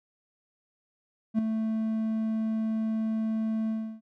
triangle tone with ADSR envelope, 220.8 Hz, A3, 6 cents sharp, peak -17 dBFS, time 1.34-4.01 s, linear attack 47 ms, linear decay 4 ms, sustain -7 dB, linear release 320 ms, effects none

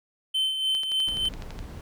triangle tone with tremolo, 3079 Hz, G7, 32 cents flat, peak -20 dBFS, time 0.34-1.29 s, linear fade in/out 10 ms, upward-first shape sine, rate 3.4 Hz, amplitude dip 50%
click train, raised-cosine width 0.2 ms, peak -23 dBFS, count 11, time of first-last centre 0.75-1.59 s, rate 11.9 Hz
brown noise, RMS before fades -38 dBFS, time 1.07-1.81 s, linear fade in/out 2 ms
effects none

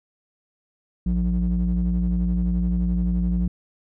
triangle ring-modulated tone, 61.4 Hz, B1, 9 cents flat, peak -14 dBFS, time 1.06-3.48 s, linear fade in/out 5 ms, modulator 117 Hz, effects none

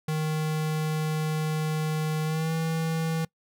square tone with pitch glide, 155.56 to 162.07 Hz, D#3 to E3, 0 to -29 cents, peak -26 dBFS, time 0.08-3.25 s, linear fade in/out 5 ms, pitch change +71 cents, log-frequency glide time 2.24-2.53 s, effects noise-tail reverb RT60 0.1 s tail -23 dB re dry

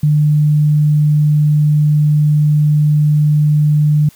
sine tone, 150 Hz, D3, 37 cents sharp, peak -8 dBFS, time 0.03-4.09 s, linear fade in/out 5 ms, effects white hiss -46 dBFS RMS until 4.15 s

